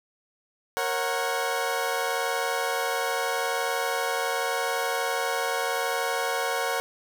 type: chord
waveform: 20% pulse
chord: F# major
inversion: first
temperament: equal with one note detuned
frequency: 466.2 / 547 / 740 Hz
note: A#4 / C#5 / F#5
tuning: 0 / -23 / 0 cents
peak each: -25 dBFS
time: 0.77-6.8 s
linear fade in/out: 0 ms
effects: none